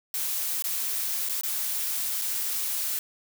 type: noise with dropouts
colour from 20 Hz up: blue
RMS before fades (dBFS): -29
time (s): 0.14-2.99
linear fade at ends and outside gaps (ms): 1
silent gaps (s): 0.623-0.64 / 1.288-1.295 / 1.411-1.434 / 2.215-2.219
effects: none